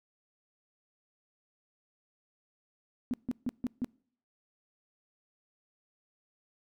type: tone bursts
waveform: sine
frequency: 246.9 Hz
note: B3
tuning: in tune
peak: -28 dBFS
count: 5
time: 3.11-3.845 s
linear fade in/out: 0 ms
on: 27 ms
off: 150 ms
effects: noise-tail reverb RT60 0.6 s tail -26 dB re dry